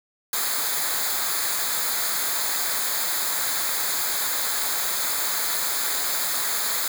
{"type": "noise with comb filter", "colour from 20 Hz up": "white", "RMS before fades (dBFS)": -25, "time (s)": [0.33, 6.88], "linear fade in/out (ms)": 2, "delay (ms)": 0.35, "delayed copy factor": -0.75, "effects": []}